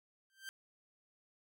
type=tone with exponential growth; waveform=sawtooth; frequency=1568 Hz; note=G6; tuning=in tune; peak=-37 dBFS; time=0.3-0.49 s; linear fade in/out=0 ms; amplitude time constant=41 ms; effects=none